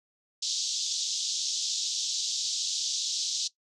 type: band-pass noise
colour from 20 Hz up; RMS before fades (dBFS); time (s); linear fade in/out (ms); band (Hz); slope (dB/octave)
white; -31; 0.42-3.48; 10; 3400 to 6800; 48
effects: noise-tail reverb RT60 0.1 s tail -18 dB re dry